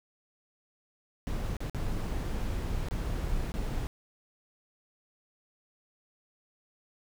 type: noise with dropouts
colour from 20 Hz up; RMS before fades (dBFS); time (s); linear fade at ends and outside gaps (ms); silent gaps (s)
brown; -32; 1.27-3.87; 0; 1.567-1.605 / 1.697-1.747 / 2.885-2.91 / 3.519-3.54
effects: none